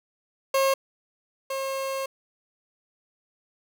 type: tone pair in turn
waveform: 30% pulse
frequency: 540 / 538.1 Hz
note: C#5 / C5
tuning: -45 / +48 cents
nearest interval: unison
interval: 7 cents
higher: first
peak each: -17 / -25 dBFS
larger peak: first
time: 0.54-0.74 / 1.5-2.06 s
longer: second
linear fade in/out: 5 ms
effects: none